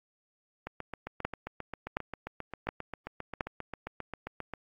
two click trains, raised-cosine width 0.5 ms, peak -14 / -22 dBFS, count 4 / 30, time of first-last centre 1.25-3.408 / 0.67-4.537 s, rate 1.39 / 7.5 Hz, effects AAC 32 kbps

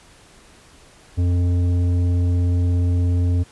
sine tone with tanh clipping, 88.3 Hz, F2, 20 cents sharp, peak -17 dBFS, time 1.17-3.44 s, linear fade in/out 20 ms, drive 10 dB, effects pink hiss -49 dBFS RMS until 3.51 s + resampled to 24000 Hz

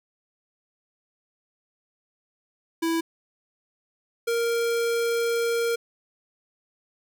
square tone pair in turn, 329.6 / 466.1 Hz, E4 / A#4, 0 / 0 cents, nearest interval tritone, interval 600 cents, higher second, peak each -23 dBFS, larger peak neither, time 2.82-3.01 / 4.27-5.76 s, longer second, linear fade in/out 10 ms, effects none

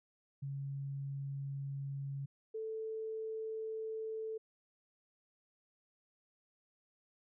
sine tone pair in turn, 138.59 / 440.9 Hz, C#3 / A4, 0 / +4 cents, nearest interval octave + minor sixth, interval 2004 cents, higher second, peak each -38 / -38 dBFS, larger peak neither, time 0.42-2.26 / 2.54-4.38 s, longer neither, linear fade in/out 10 ms, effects none

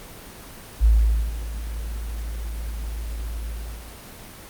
sine tone with ADSR envelope, 55 Hz, A1, in tune, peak -11 dBFS, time 0.8-4 s, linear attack 44 ms, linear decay 480 ms, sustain -15 dB, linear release 520 ms, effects pink hiss -41 dBFS RMS until 4.49 s + Opus 24 kbps

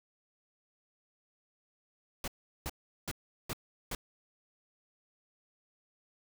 pink noise bursts, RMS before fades -37 dBFS, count 5, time 2.24-3.95 s, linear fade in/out 2 ms, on 38 ms, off 380 ms, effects none

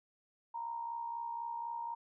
sine tone with amplitude modulation, 932.3 Hz, A#5, in tune, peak -35 dBFS, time 0.54-1.95 s, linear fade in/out 10 ms, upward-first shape sine, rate 64 Hz, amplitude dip 55%, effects none

